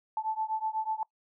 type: beating tone pair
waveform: sine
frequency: 872 / 880.1 Hz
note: A5 / A5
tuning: -16 / 0 cents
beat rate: 8.1 Hz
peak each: -32 / -33 dBFS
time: 0.17-1.03 s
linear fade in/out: 2 ms
effects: noise-tail reverb RT60 0.1 s tail -23 dB re dry